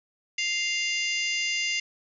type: harmonic tone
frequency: 698.5 Hz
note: F5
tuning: in tune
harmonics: 3 / 4 / 5 / 6 / 7 / 8 / 9 / 10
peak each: -29 / -29 / -41 / -44 / -34 / -46 / -36 / -43 dBFS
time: 0.38-1.8 s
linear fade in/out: 5 ms
effects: none